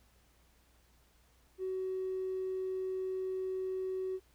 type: tone with tanh clipping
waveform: triangle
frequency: 375.6 Hz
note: F#4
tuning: 26 cents sharp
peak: -33 dBFS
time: 1.58-4.2 s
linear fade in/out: 50 ms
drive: 1 dB
effects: added 60 Hz sine -67 dBFS peak until 4.34 s + pink hiss -69 dBFS RMS until 4.34 s